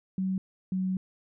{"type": "tone pair in turn", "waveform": "sine", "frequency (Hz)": [188.9, 187.05], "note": ["F#3", "F#3"], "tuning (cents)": [36, 19], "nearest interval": "unison", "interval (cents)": 17, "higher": "first", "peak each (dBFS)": -26, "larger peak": "neither", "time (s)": [[0.18, 0.38], [0.72, 0.97]], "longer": "second", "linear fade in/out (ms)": 2, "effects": []}